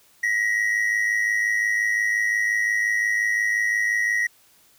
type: tone pair together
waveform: triangle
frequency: 1894.3 / 2000 Hz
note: A#6 / B6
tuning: +27 / +21 cents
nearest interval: minor second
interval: 94 cents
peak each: -19 / -24 dBFS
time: 0.23-4.27 s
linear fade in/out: 5 ms
effects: white hiss -57 dBFS RMS until 4.78 s